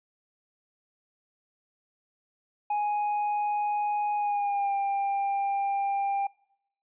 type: tone with pitch glide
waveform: triangle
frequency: 831 to 795.3 Hz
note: G#5 to G5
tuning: +1 to +25 cents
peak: -23 dBFS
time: 2.7-6.27 s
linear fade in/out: 5 ms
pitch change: -76 cents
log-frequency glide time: 4.16-4.74 s
effects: noise-tail reverb RT60 0.8 s tail -25 dB re dry + resampled to 8000 Hz